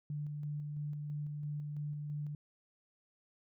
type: tone with tremolo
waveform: sine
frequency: 147.8 Hz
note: D3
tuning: 11 cents sharp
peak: -36 dBFS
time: 0.1-2.35 s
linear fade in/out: 2 ms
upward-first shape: square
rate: 3 Hz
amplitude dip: 25%
effects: none